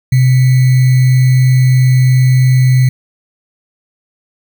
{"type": "tone with sample-and-hold", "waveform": "sine", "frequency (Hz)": 128.5, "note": "C3", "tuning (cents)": -31, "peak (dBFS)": -5, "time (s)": [0.12, 2.89], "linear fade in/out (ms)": 5, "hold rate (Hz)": 2100, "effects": []}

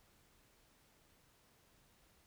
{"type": "silence", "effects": ["pink hiss -70 dBFS RMS until 2.26 s"]}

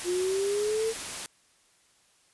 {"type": "noise", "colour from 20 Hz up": "white", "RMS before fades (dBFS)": -36, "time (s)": [0, 1.26], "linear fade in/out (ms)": 0}
{"type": "linear sweep", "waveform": "sine", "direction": "up", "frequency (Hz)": [350, 454.3], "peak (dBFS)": -25, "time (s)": [0.04, 0.94], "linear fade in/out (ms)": 50}
{"effects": ["white hiss -64 dBFS RMS until 2.33 s", "resampled to 24000 Hz"]}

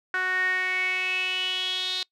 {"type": "tone with band-pass filter sweep", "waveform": "sawtooth", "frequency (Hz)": 370, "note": "F#4", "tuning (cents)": 0, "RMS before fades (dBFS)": -27, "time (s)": [0.14, 2.03], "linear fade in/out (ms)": 2, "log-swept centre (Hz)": [1600, 3900], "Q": 7.8, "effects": ["noise-tail reverb RT60 0.1 s tail -24 dB re dry"]}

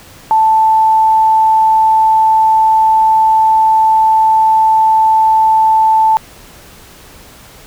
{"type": "tone", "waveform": "sine", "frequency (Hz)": 880, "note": "A5", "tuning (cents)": 0, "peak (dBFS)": -6, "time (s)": [0.31, 6.17], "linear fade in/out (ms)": 0, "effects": ["pink hiss -38 dBFS RMS until 7.66 s"]}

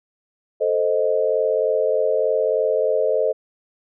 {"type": "chord", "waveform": "sine", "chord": "A diminished", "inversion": "none", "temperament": "equal", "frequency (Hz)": [440, 523.3, 622.3], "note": ["A4", "C5", "Eb5"], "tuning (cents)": [0, 0, 0], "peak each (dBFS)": -21, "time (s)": [0.6, 3.33], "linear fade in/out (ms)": 20, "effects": []}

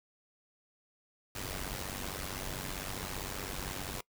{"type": "noise with amplitude modulation", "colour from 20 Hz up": "pink", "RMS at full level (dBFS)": -36, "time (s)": [1.35, 4.01], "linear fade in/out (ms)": 5, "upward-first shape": "sine", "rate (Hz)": 95.4, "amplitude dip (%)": 80, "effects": ["noise-tail reverb RT60 0.1 s tail -23 dB re dry"]}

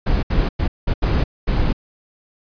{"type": "noise bursts at uneven times", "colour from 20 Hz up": "brown", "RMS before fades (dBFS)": -17, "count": 6, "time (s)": [[0.06, 0.23], [0.3, 0.49], [0.59, 0.68], [0.87, 0.94], [1.02, 1.24], [1.47, 1.73]], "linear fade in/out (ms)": 10, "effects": ["resampled to 11025 Hz"]}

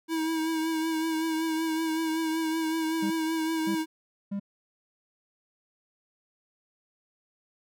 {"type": "tone with vibrato", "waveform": "square", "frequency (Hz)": 321.4, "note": "E4", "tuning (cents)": -44, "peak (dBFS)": -27, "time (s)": [0.08, 3.86], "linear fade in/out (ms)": 50, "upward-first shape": "triangle", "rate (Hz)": 5.3, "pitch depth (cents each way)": 37}
{"type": "tone bursts", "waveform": "triangle", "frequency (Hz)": 200, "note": "G3", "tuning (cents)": 35, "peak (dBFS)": -27, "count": 3, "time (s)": [3.02, 4.398], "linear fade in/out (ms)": 10, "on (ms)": 86, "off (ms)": 560}
{"effects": []}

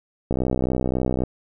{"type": "click train", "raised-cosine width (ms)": 2, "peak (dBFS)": -9, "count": 60, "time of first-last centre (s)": [0.31, 1.236], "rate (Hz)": 63.7, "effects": []}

